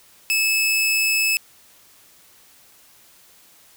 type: tone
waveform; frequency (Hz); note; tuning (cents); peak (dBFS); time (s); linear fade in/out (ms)
sawtooth; 2604; E7; -22; -14; 0.3-1.37; 0
effects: white hiss -52 dBFS RMS until 3.76 s